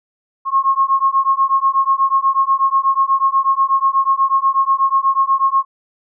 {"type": "beating tone pair", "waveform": "sine", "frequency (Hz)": [1078, 1086.2], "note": ["C#6", "C#6"], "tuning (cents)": [-49, -36], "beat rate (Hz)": 8.2, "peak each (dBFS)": -15, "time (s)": [0.45, 5.65], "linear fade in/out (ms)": 50, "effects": []}